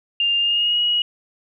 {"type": "tone with pitch glide", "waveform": "sine", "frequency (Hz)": [2802, 2901], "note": ["F7", "F#7"], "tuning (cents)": [5, -35], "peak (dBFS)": -16, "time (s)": [0.2, 1.02], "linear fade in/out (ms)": 2, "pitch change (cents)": 60, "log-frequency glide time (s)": [0.39, 0.8], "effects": []}